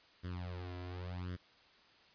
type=tone with flanger; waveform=sawtooth; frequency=89.7 Hz; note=F2; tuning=47 cents sharp; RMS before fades=-43 dBFS; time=0.23-1.37 s; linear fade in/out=20 ms; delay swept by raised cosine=0.6 to 3 ms; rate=0.9 Hz; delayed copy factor=+1; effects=white hiss -64 dBFS RMS until 2.14 s + resampled to 11025 Hz